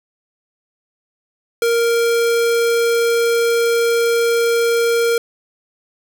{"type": "tone", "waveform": "square", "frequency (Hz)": 466.2, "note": "A#4", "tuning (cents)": 0, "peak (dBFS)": -14, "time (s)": [1.62, 5.18], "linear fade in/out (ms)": 2, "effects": []}